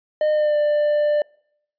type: tone with pitch glide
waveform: triangle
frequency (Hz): 610 to 593.7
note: D#5 to D5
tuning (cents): -34 to +19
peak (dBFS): -14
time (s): 0.21-1.22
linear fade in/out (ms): 2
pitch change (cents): -47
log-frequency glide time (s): 0.32-0.57
effects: noise-tail reverb RT60 0.7 s tail -26 dB re dry + resampled to 11025 Hz